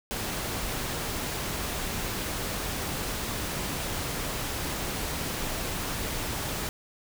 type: noise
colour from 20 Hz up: pink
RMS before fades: -32 dBFS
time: 0.11-6.69 s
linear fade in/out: 0 ms
effects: none